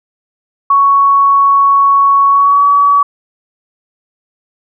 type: tone with pitch glide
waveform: sine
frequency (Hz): 1113 to 1137.7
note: C#6 to C#6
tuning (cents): +7 to +45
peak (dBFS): -5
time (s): 0.7-3.03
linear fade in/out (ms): 5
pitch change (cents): +38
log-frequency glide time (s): 2.29-2.65
effects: none